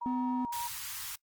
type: tone with vibrato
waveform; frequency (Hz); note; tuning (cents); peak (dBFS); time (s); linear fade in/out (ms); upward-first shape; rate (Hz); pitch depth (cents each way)
sine; 948; A#5; +29; -34; 0.01-0.68; 10; sine; 9.9; 13
type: tone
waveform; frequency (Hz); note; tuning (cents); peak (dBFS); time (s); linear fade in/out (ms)
triangle; 252.7; B3; +40; -28; 0.06-0.45; 0
type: band-stop noise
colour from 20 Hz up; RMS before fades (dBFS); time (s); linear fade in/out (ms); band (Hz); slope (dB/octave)
white; -40; 0.52-1.16; 10; 140 to 850; 96
effects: noise-tail reverb RT60 0.1 s tail -23 dB re dry + Opus 24 kbps